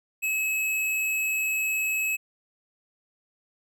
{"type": "tone", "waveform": "square", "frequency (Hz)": 2577, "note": "E7", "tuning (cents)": -40, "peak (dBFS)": -25, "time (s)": [0.22, 2.17], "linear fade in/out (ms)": 20, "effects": []}